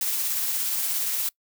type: noise with tremolo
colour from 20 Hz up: blue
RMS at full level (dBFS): -25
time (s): 0.01-1.29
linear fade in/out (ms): 2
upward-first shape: triangle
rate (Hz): 17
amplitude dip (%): 30
effects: noise-tail reverb RT60 0.1 s tail -24 dB re dry